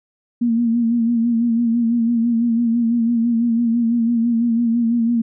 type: tone with vibrato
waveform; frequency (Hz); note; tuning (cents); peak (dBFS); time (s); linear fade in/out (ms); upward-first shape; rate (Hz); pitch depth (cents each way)
sine; 233.1; A#3; 0; -14; 0.41-5.22; 10; sine; 6; 50
effects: none